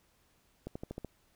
accelerating click train, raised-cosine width 2 ms, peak -26 dBFS, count 6, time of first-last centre 0.67-1.047 s, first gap 85 ms, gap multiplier 0.94, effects pink hiss -70 dBFS RMS until 1.35 s

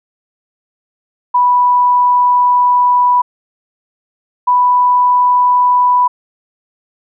sine tone pair in turn, 985 / 988.8 Hz, B5 / B5, -5 / +2 cents, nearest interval unison, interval 7 cents, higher second, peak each -7 dBFS, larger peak neither, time 1.34-3.22 / 4.47-6.08 s, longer first, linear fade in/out 10 ms, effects none

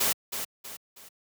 white noise with echo, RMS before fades -25 dBFS, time 0-0.13 s, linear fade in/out 10 ms, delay 320 ms, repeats 3, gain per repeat -8 dB, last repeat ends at 1.09 s, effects high-pass 100 Hz 12 dB/octave

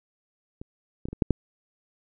clicks, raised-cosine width 3 ms, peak -25 / -19 / -22 / -22 / -7 / -7 dBFS, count 6, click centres 0.615 / 1.055 / 1.086 / 1.13 / 1.222 / 1.307 s, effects none

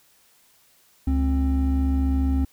triangle tone pair together, 70.3 / 265.4 Hz, C#2 / C4, +25 / +25 cents, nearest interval octave + major seventh, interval 2300 cents, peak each -18 / -22 dBFS, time 1.07-2.45 s, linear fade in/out 5 ms, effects white hiss -59 dBFS RMS until 2.52 s

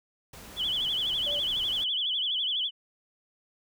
pink noise, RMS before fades -46 dBFS, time 0.33-1.84 s, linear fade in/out 5 ms
sine tone with vibrato, 3203 Hz, G7, 37 cents sharp, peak -26 dBFS, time 0.56-2.71 s, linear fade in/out 50 ms, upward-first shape sine, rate 12 Hz, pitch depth 140 cents each way
sine tone, 580 Hz, D5, 22 cents flat, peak -36 dBFS, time 1.26-1.4 s, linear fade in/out 10 ms
effects none

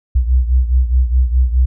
sine beating tone pair, 61.74 / 66.54 Hz, B1 / C2, 0 / +30 cents, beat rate 4.8 Hz, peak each -11 / -16 dBFS, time 0.15-1.66 s, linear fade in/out 10 ms, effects none

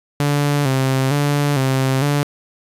sawtooth tone with vibrato, 138.5 Hz, C#3, 1 cent flat, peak -11 dBFS, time 0.2-2.23 s, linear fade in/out 0 ms, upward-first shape square, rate 1.1 Hz, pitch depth 74 cents each way, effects resampled to 32000 Hz + 8-bit

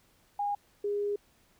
sine tone pair in turn, 816 / 409.2 Hz, G#5 / G#4, -31 / -26 cents, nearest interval octave, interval 1195 cents, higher first, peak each -28 dBFS, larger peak neither, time 0.39-0.55 / 0.84-1.16 s, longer second, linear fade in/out 5 ms, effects pink hiss -66 dBFS RMS until 1.59 s

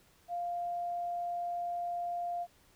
sine tone, 698.5 Hz, F5, in tune, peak -33 dBFS, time 0.28-2.47 s, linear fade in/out 50 ms, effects pink hiss -65 dBFS RMS until 2.75 s

